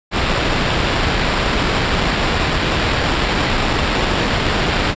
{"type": "noise with sample-and-hold", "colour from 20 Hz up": "pink", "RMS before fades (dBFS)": -17, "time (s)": [0.11, 4.95], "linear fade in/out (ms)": 50, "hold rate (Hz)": 6300, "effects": ["resampled to 16000 Hz"]}